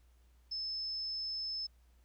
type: tone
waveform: sine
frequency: 5240 Hz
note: E8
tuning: 11 cents flat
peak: -36 dBFS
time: 0.51-1.67 s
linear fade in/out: 10 ms
effects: added 60 Hz sine -62 dBFS peak until 2.04 s + pink hiss -75 dBFS RMS until 2.04 s